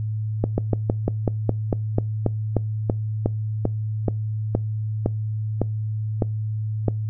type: slowing click train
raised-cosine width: 2 ms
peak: -6 dBFS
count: 20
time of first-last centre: 0.44-6.883 s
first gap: 140 ms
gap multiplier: 1.09
effects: noise-tail reverb RT60 0.3 s tail -24 dB re dry + added 108 Hz sine -23 dBFS peak until 7.09 s